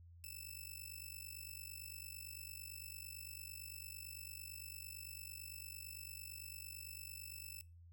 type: tone with amplitude modulation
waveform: 5% pulse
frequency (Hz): 2637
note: E7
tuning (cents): 0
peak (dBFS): -36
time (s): 0.24-7.61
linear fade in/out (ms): 0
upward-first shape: sine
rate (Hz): 48.9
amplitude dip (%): 85
effects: noise-tail reverb RT60 0.3 s tail -21 dB re dry + added 85 Hz sine -57 dBFS peak until 7.92 s